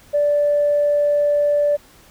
sine tone, 584 Hz, D5, 10 cents flat, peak -13 dBFS, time 0.13-1.77 s, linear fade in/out 20 ms, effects tanh soft clip ceiling -9 dBFS + pink hiss -49 dBFS RMS until 2.1 s

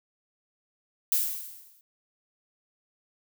violet noise with exponential decay, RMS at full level -22 dBFS, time 1.12-1.81 s, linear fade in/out 1 ms, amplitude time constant 150 ms, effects none

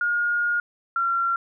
sine tone pair in turn, 1427 / 1369.6 Hz, F6 / F6, +37 / -34 cents, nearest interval minor second, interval 71 cents, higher first, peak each -20 dBFS, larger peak neither, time 0.01-0.6 / 0.96-1.36 s, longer first, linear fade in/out 2 ms, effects none

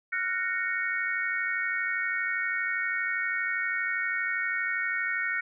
sine chord, Gb major seventh, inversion third, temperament just, 1387.5 / 1480 / 1850 / 2220 Hz, F6 / Gb6 / Bb6 / Db7, -12 / 0 / -14 / +2 cents, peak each -36 / -32 / -31 / -32 dBFS, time 0.12-5.41 s, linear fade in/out 10 ms, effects none

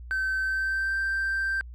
triangle tone with pitch glide, 1540 to 1568.7 Hz, G6 to G6, -31 to +1 cents, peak -22 dBFS, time 0.11-1.61 s, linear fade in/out 0 ms, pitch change +32 cents, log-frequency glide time 0.4-0.97 s, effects tanh soft clip ceiling -20 dBFS + added 60 Hz sine -39 dBFS peak until 1.74 s

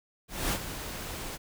pink noise with ADSR envelope, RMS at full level -28 dBFS, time 0.28-1.38 s, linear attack 240 ms, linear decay 63 ms, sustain -10 dB, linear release 27 ms, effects none

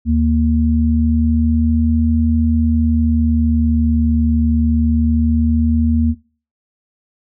sine tone pair together, 77.78 / 233.1 Hz, D#2 / A#3, 0 / 0 cents, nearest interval octave + perfect fifth, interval 1900 cents, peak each -14 dBFS, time 0.05-6.15 s, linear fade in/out 50 ms, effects noise-tail reverb RT60 0.4 s tail -22 dB re dry

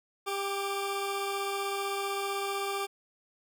20% pulse tone pair together, 396.8 / 1174.7 Hz, G4 / D6, +21 / 0 cents, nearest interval octave + perfect fifth, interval 1879 cents, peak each -27 / -32 dBFS, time 0.26-2.87 s, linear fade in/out 20 ms, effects none

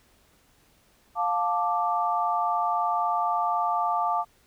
sine chord, D minor, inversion first, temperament just, 704.8 / 881 / 1174.7 Hz, F5 / A5 / D6, +16 / +2 / 0 cents, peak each -27 dBFS, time 1.15-4.25 s, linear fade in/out 50 ms, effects pink hiss -62 dBFS RMS until 4.46 s

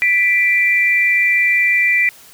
sine tone pair together, 1975.5 / 2355 Hz, B6 / D7, 0 / +4 cents, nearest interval minor third, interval 304 cents, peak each -14 dBFS, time 0.02-2.09 s, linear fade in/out 0 ms, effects white hiss -43 dBFS RMS until 2.33 s

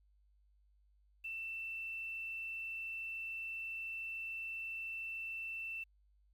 sine tone with quantisation, 2673 Hz, E7, 23 cents sharp, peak -40 dBFS, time 1.24-5.84 s, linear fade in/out 10 ms, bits 11, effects added 50 Hz sine -67 dBFS peak until 6.33 s

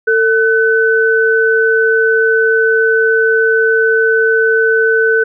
sine tone pair together, 448.3 / 1508 Hz, A4 / F#6, +32 / +32 cents, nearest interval octave + major sixth, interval 2100 cents, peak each -11 dBFS, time 0.07-5.24 s, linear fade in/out 10 ms, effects none

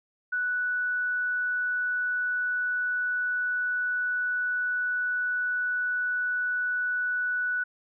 sine tone, 1480 Hz, F#6, in tune, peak -25 dBFS, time 0.32-7.64 s, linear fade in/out 10 ms, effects none

